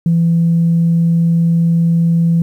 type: tone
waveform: sine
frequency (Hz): 167.5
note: E3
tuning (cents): +28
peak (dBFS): -8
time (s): 0.06-2.42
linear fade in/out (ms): 2
effects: tanh soft clip ceiling -5 dBFS + 8-bit